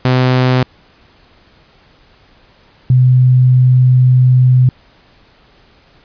sawtooth / sine tone pair in turn, 127.6 / 127.03 Hz, C3 / B2, -43 / +49 cents, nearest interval unison, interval 8 cents, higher first, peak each -5 dBFS, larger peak neither, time 0.05-0.63 / 2.9-4.69 s, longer second, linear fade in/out 2 ms, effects pink hiss -48 dBFS RMS until 6.04 s + resampled to 11025 Hz

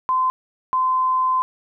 sine tone pair in turn, 1030 / 1030 Hz, C6 / C6, -28 / -28 cents, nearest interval unison, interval 0 cents, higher neither, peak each -16 dBFS, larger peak neither, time 0.09-0.3 / 0.73-1.42 s, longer second, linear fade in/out 0 ms, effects none

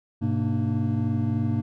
triangle tone cluster, 103.5 / 126.8 / 231.1 / 297.1 Hz, G#2 / B2 / A#3 / D4, -5 / +46 / -15 / +20 cents, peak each -24 / -26 / -25 / -30 dBFS, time 0.21-1.62 s, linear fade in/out 20 ms, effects none

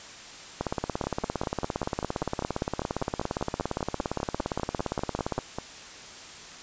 two click trains, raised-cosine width 1 ms, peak -16 / -13 dBFS, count 24 / 84, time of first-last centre 1.04-5.585 / 0.61-5.38 s, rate 5.06 / 17.4 Hz, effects white hiss -44 dBFS RMS until 6.62 s + resampled to 16000 Hz

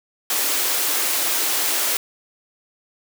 white high-pass noise, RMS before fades -21 dBFS, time 0.3-1.97 s, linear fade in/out 2 ms, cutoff 260 Hz, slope 96 dB/octave, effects none

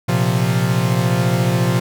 45% pulse chord, Bb suspended second, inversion none, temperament equal, 116.54 / 130.81 / 174.61 Hz, Bb2 / C3 / F3, 0 / 0 / 0 cents, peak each -19 dBFS, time 0.08-1.8 s, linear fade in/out 10 ms, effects none

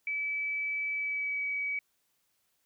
sine tone with pitch glide, 2300 to 2274 Hz, D7 to C#7, -37 to +44 cents, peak -30 dBFS, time 0.07-1.79 s, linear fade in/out 2 ms, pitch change -19 cents, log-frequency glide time 0.93-1.44 s, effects white hiss -75 dBFS RMS until 2.65 s

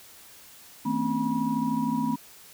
sine tone cluster, 161.2 / 224.9 / 258.4 / 277.7 / 968 Hz, E3 / A3 / C4 / C#4 / B5, -38 / +38 / -21 / +3 / -35 cents, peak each -35 / -28 / -28 / -35 / -31 dBFS, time 0.85-2.16 s, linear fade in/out 10 ms, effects white hiss -50 dBFS RMS until 2.53 s

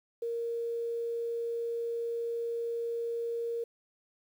sine tone, 466.2 Hz, A#4, in tune, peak -31 dBFS, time 0.22-3.64 s, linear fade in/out 5 ms, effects 10-bit

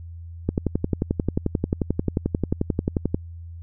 click train, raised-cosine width 3 ms, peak -8 dBFS, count 31, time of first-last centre 0.49-3.145 s, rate 11.3 Hz, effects added 84 Hz sine -35 dBFS peak until 3.62 s

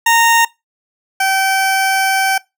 20% pulse tone pair in turn, 924 / 771 Hz, A#5 / G5, -16 / -29 cents, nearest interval minor third, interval 313 cents, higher first, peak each -4 / -7 dBFS, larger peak first, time 0.06-0.45 / 1.2-2.38 s, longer second, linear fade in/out 5 ms, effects noise-tail reverb RT60 0.2 s tail -21 dB re dry

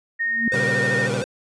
sine tone with pitch glide, 1850 to 1836.2 Hz, A#6 to A#6, -14 to -27 cents, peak -20 dBFS, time 0.19-1.08 s, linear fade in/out 20 ms, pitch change -13 cents, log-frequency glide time 0.68-0.76 s
sine tone with exponential growth, 230.9 Hz, A#3, 16 cents flat, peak -17 dBFS, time 0.25-0.48 s, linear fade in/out 2 ms, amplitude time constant 50 ms
square tone with vibrato, 493.9 Hz, B4, in tune, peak -26 dBFS, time 0.52-1.24 s, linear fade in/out 0 ms, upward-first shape sine, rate 13 Hz, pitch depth 100 cents each way
sawtooth chord, G diminished, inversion first, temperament equal with one note detuned, 118.85 / 138.59 / 196 Hz, Bb2 / Db3 / G3, +34 / 0 / 0 cents, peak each -24 dBFS, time 0.53-1.23 s, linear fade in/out 10 ms
effects resampled to 22050 Hz

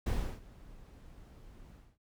brown noise with ADSR envelope, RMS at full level -30 dBFS, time 0.06-1.98 s, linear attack 9 ms, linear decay 330 ms, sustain -23 dB, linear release 230 ms, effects none

